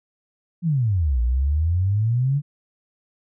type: exponential two-way sweep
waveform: sine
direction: down then up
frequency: 180 to 57.6 to 148.2 Hz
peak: -17 dBFS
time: 0.62-2.42 s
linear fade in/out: 50 ms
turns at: 1.21 s
effects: none